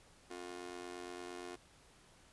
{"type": "tone with amplitude modulation", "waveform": "sawtooth", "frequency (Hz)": 356.3, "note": "F4", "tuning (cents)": 35, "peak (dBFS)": -37, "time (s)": [0.3, 1.56], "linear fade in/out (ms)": 10, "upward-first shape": "sine", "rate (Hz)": 88.7, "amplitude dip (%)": 100, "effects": ["pink hiss -64 dBFS RMS until 2.32 s", "resampled to 24000 Hz"]}